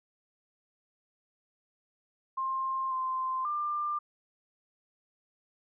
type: tone with pitch steps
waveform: sine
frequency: 1058 / 1041 / 1193 Hz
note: C6 / C6 / D6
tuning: +19 / -9 / +27 cents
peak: -29 dBFS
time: 2.37-3.99 s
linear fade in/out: 10 ms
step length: 540 ms
effects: none